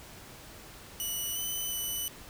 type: tone with pitch steps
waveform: 5% pulse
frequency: 2952 / 3010 / 2981 Hz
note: F#7 / F#7 / F#7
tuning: -5 / +29 / +12 cents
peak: -24 dBFS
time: 1-2.08 s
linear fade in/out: 0 ms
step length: 360 ms
effects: pink hiss -49 dBFS RMS until 2.29 s